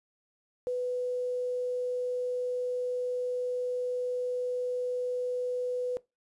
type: tone with quantisation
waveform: sine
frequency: 497 Hz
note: B4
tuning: 11 cents sharp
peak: -28 dBFS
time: 0.67-5.97 s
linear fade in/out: 0 ms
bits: 9
effects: noise-tail reverb RT60 0.2 s tail -19 dB re dry + resampled to 24000 Hz